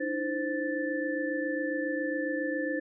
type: tone cluster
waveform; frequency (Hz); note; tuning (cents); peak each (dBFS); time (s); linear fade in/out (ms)
sine; 298.3 / 325.6 / 520 / 1756; D4 / E4 / C5 / A6; +27 / -21 / -11 / -4; -33 / -36 / -33 / -35; 0-2.8; 10
effects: none